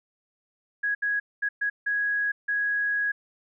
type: tone bursts at uneven times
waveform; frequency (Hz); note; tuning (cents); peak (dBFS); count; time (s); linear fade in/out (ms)
sine; 1661.2; G#6; 0; -23; 6; 0.83-0.95 / 1.02-1.2 / 1.42-1.49 / 1.61-1.7 / 1.86-2.32 / 2.48-3.12; 10
effects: none